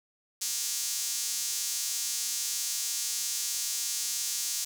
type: tone with high-pass filter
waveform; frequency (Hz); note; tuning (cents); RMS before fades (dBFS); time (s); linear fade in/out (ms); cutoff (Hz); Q
sawtooth; 236.9; A#3; +28; -32; 0.41-4.65; 10; 6100; 1.6
effects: none